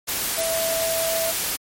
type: tone in noise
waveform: sine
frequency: 656 Hz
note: E5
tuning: 9 cents flat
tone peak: -23 dBFS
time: 0.37-1.32 s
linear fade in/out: 20 ms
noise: white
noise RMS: -25 dBFS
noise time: 0.07-1.57 s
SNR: -1 dB
effects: MP3 64 kbps